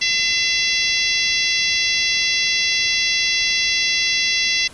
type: harmonic tone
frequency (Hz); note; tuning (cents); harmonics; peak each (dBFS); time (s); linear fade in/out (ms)
677; E5; +46; 3 / 4 / 5 / 6 / 7 / 8 / 9; -22 / -23 / -24 / -25 / -25 / -26 / -27; 0.01-4.68; 10
effects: pink hiss -42 dBFS RMS until 4.73 s + resampled to 24000 Hz